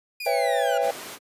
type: linear sweep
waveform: 30% pulse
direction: down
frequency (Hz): 2489 to 1396.9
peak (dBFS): -28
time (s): 0.2-0.78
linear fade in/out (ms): 5
type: noise with exponential decay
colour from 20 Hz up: violet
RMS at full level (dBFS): -33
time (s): 0.25-0.4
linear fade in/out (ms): 0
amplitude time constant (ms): 32
type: chord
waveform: triangle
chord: C# half-diminished seventh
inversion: third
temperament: just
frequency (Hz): 498.9 / 554.4 / 665.2 / 798.3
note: B4 / C#5 / E5 / G5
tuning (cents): +17 / 0 / +16 / +31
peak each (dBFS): -24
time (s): 0.26-0.91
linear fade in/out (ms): 5
type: noise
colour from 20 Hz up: pink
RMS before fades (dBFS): -36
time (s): 0.8-1.19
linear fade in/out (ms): 50
effects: high-pass 300 Hz 12 dB/octave + resampled to 32000 Hz